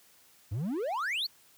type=exponential sweep; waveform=triangle; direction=up; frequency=90.7 to 4679 Hz; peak=-28 dBFS; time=0.51-1.27 s; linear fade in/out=10 ms; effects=white hiss -61 dBFS RMS until 1.57 s + high-pass 60 Hz 12 dB/octave